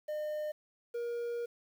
triangle tone pair in turn, 606 / 473.6 Hz, D#5 / A#4, -46 / +27 cents, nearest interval major third, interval 427 cents, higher first, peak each -32 / -32 dBFS, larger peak neither, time 0.08-0.52 / 0.94-1.46 s, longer second, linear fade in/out 10 ms, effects 10-bit

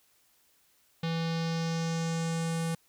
square tone with low-pass filter sweep, 164.81 Hz, E3, in tune, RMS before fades -31 dBFS, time 1.03-2.75 s, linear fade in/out 5 ms, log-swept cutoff 3900 to 9900 Hz, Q 2.4, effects white hiss -67 dBFS RMS until 2.88 s

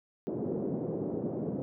white band-pass noise, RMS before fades -34 dBFS, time 0.27-1.62 s, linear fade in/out 0 ms, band 130 to 450 Hz, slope 24 dB/octave, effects none

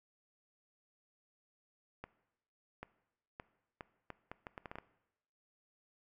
accelerating click train, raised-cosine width 0.5 ms, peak -29 dBFS, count 12, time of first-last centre 2.04-4.785 s, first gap 790 ms, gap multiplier 0.72, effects noise-tail reverb RT60 0.9 s tail -18 dB re dry

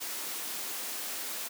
white high-pass noise, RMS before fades -37 dBFS, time 0-1.49 s, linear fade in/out 20 ms, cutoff 220 Hz, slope 24 dB/octave, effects none

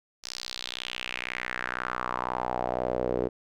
sawtooth tone with band-pass filter sweep, 62 Hz, B1, 7 cents sharp, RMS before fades -32 dBFS, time 0.23-3.29 s, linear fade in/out 20 ms, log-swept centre 5400 to 420 Hz, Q 3.3, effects none

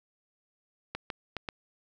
clicks, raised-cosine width 0.3 ms, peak -18 dBFS, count 4, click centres 0.95 / 1.102 / 1.367 / 1.488 s, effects none

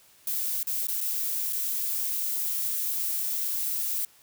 violet noise with dropouts, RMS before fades -29 dBFS, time 0.27-4.05 s, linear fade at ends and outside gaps 2 ms, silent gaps 0.631-0.67 / 0.87-0.883 / 1.006-1.011 / 1.526-1.53 s, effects white hiss -58 dBFS RMS until 4.22 s

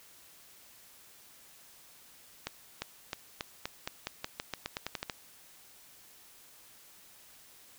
accelerating click train, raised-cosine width 0.2 ms, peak -17 dBFS, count 16, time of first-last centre 2.47-5.098 s, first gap 350 ms, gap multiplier 0.89, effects white hiss -57 dBFS RMS until 7.78 s

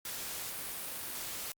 white noise, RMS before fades -40 dBFS, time 0.05-1.52 s, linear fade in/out 2 ms, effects Opus 48 kbps

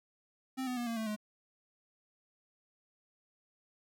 square tone with pitch steps, 261.6 / 250.8 / 240.4 / 230.5 / 221 / 211.9 Hz, C4 / B3 / B3 / A#3 / A3 / G#3, 0 / +27 / -46 / -19 / +8 / +35 cents, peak -35 dBFS, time 0.57-1.164 s, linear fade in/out 20 ms, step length 99 ms, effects none

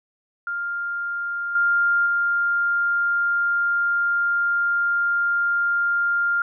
sine tone with level steps, 1400 Hz, F6, 4 cents sharp, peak -24 / -16 / -18 dBFS, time 0.47-6.42 s, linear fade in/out 2 ms, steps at 1.55 / 2.06 s, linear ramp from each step 5 ms, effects none

